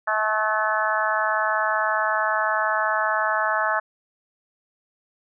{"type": "harmonic tone with a mistuned harmonic", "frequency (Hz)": 215.4, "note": "A3", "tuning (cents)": -37, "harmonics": [3, 4, 5, 6, 7, 8], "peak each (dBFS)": [-27, -27, -27, -27, -27, -27], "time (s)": [0.07, 3.8], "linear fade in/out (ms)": 10, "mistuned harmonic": 5, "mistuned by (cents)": 16, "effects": []}